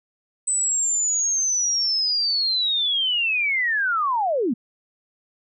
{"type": "linear sweep", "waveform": "sine", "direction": "down", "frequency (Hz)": [8100, 203.6], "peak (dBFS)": -19, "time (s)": [0.47, 4.54], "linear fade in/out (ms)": 10, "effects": []}